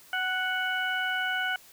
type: harmonic tone with a mistuned harmonic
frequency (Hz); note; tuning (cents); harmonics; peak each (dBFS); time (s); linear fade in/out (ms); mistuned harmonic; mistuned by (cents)
740; F#5; 0; 1 / 2 / 3 / 4; -34 / -28 / -37 / -35; 0.13-1.56; 2; 1; +16
effects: white hiss -54 dBFS RMS until 1.72 s